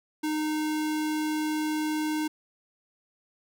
square tone, 307.5 Hz, D#4, 20 cents flat, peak -27 dBFS, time 0.23-2.28 s, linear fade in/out 10 ms, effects none

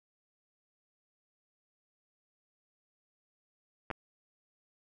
clicks, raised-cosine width 0.5 ms, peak -21 dBFS, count 2, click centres 3.903 / 3.912 s, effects none

